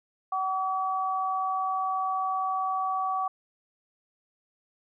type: tone pair together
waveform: sine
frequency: 756.9 / 1142 Hz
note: F#5 / D6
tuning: +39 / -49 cents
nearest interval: perfect fifth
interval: 712 cents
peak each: -29 / -28 dBFS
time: 0.32-3.28 s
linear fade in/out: 5 ms
effects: none